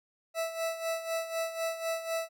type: tone with tremolo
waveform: 40% pulse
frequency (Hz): 657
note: E5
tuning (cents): -6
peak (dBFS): -28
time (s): 0.34-2.29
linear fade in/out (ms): 50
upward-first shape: sine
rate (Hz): 4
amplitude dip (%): 70
effects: none